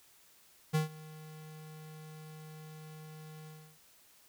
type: tone with ADSR envelope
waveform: square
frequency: 155.56 Hz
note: D#3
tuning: in tune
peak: -26 dBFS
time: 0.73-3.79 s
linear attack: 21 ms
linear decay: 130 ms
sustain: -22 dB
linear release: 320 ms
effects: white hiss -63 dBFS RMS until 4.28 s